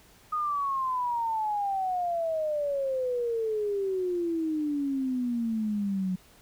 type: exponential sweep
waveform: sine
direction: down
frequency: 1244.5 to 181.9 Hz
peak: -26 dBFS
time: 0.32-6.16 s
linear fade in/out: 10 ms
effects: pink hiss -57 dBFS RMS until 6.41 s